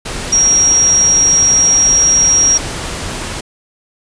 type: tone in noise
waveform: sine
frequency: 5650 Hz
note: F8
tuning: 19 cents sharp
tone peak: -7 dBFS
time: 0.32-2.58 s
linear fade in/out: 10 ms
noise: pink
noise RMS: -22 dBFS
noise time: 0.05-3.41 s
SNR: +12 dB
effects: resampled to 22050 Hz